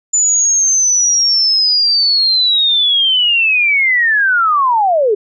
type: linear sweep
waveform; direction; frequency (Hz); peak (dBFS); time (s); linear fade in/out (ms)
sine; down; 7040 to 392; -9; 0.13-5.15; 10
effects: none